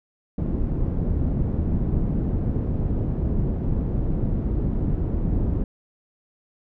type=low-pass noise; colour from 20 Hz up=pink; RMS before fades=-23 dBFS; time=0.38-5.64 s; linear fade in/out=2 ms; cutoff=260 Hz; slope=12 dB/octave; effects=none